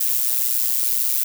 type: noise with amplitude modulation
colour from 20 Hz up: violet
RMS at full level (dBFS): -17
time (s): 0-1.24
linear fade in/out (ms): 10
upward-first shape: sine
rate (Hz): 122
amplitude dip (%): 75
effects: none